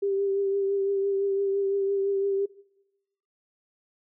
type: tone with vibrato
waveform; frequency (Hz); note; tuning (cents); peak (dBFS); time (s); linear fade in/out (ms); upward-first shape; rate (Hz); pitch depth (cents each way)
sine; 394.7; G4; +12; -23; 0.02-2.46; 10; triangle; 5.9; 29
effects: noise-tail reverb RT60 0.9 s tail -21 dB re dry